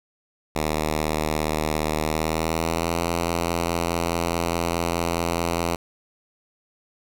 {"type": "tone with pitch glide", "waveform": "5% pulse", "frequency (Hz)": [77.3, 84.78], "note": ["D#2", "E2"], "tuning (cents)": [-11, 49], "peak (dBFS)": -11, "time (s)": [0.55, 5.76], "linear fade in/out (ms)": 10, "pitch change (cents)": 160, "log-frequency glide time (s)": [1.99, 2.99], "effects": []}